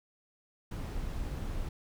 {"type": "noise", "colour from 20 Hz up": "brown", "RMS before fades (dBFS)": -36, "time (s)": [0.71, 1.69], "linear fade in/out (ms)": 5, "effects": []}